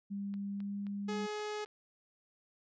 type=tone with pitch glide; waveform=sine; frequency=200 to 201.4 Hz; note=G3 to G3; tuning=+35 to +47 cents; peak=-36 dBFS; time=0.1-1.27 s; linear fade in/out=20 ms; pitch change=+12 cents; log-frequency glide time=0.53-0.76 s
type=click train; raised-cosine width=0.3 ms; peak=-40 dBFS; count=6; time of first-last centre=0.34-1.659 s; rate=3.79 Hz
type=tone; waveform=sawtooth; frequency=421.6 Hz; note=G#4; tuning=26 cents sharp; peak=-33 dBFS; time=1.08-1.65 s; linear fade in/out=10 ms
effects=resampled to 16000 Hz